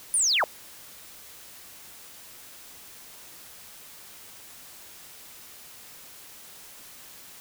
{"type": "linear sweep", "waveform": "sine", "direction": "down", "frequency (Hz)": [9956, 478.7], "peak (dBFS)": -20, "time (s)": [0.14, 0.44], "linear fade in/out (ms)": 0, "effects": ["white hiss -47 dBFS RMS until 7.4 s"]}